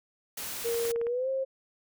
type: noise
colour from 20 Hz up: white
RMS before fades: -37 dBFS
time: 0.37-0.92 s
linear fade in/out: 5 ms
type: tone with pitch glide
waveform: sine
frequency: 466.2 to 532.4 Hz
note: A#4 to C5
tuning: 0 to +30 cents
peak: -27 dBFS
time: 0.64-1.45 s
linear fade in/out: 20 ms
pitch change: +230 cents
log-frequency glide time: 1.05-1.29 s
type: click train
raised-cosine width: 0.5 ms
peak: -28 dBFS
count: 8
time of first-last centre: 0.69-1.068 s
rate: 18.5 Hz
effects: none